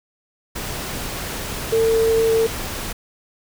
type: tone in noise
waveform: sine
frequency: 450.6 Hz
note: A4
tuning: 41 cents sharp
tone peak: -14 dBFS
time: 1.72-2.47 s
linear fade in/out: 10 ms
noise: pink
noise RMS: -28 dBFS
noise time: 0.55-2.93 s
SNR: +11 dB
effects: none